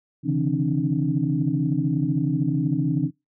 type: tone cluster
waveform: sine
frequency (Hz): 136.3 / 149.1 / 165.1 / 268 / 300.8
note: C#3 / D3 / E3 / C4 / D4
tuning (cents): -29 / +27 / +3 / +42 / +42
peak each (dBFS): -26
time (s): 0.23-3.11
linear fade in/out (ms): 50
effects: noise-tail reverb RT60 0.2 s tail -24 dB re dry + tanh soft clip ceiling -8 dBFS